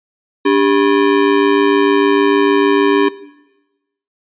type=ring-modulated tone; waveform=square; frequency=344.1 Hz; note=F4; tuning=26 cents flat; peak=-7 dBFS; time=0.45-3.09 s; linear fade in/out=10 ms; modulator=53.3 Hz; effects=noise-tail reverb RT60 1.0 s tail -17 dB re dry + resampled to 8000 Hz